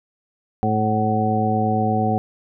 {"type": "harmonic tone with a mistuned harmonic", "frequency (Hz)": 108.6, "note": "A2", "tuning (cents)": -22, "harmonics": [1, 2, 3, 4, 5, 7], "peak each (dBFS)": [-23, -22, -30, -27, -29, -21], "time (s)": [0.63, 2.18], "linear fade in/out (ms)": 0, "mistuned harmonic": 7, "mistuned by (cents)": -25, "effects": []}